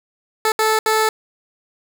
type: tone bursts at uneven times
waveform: 15% pulse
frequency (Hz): 437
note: A4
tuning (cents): -12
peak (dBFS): -8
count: 3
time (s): 0.45-0.52 / 0.59-0.79 / 0.86-1.09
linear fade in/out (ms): 2
effects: none